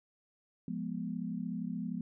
sine chord, F diminished, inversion none, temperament equal with one note detuned, 174.61 / 207.7 / 244.8 Hz, F3 / Ab3 / Cb4, 0 / 0 / -15 cents, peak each -39 / -39 / -39 dBFS, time 0.68-2.01 s, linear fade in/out 2 ms, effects none

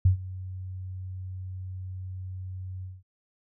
sine tone with ADSR envelope, 93 Hz, F#2, 9 cents sharp, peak -14 dBFS, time 0.05-3.03 s, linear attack 6 ms, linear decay 110 ms, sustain -20 dB, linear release 200 ms, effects none

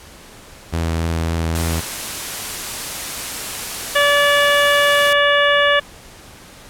sawtooth tone with vibrato, 82.41 Hz, E2, in tune, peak -14 dBFS, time 0.72-1.81 s, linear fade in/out 20 ms, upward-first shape triangle, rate 3.6 Hz, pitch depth 15 cents each way
white noise, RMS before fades -26 dBFS, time 1.55-5.13 s, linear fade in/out 2 ms
harmonic tone, 576 Hz, D5, 34 cents flat, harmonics 1 / 2 / 3 / 4 / 5 / 6, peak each -16 / -19 / -16 / -25 / -21 / -24 dBFS, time 3.95-5.8 s, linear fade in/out 10 ms
effects pink hiss -41 dBFS RMS until 6.69 s + low-pass 12000 Hz 12 dB/octave

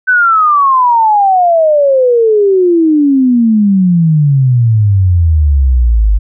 sine exponential sweep, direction down, 1532 to 49 Hz, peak -5 dBFS, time 0.07-6.19 s, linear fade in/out 20 ms, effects none

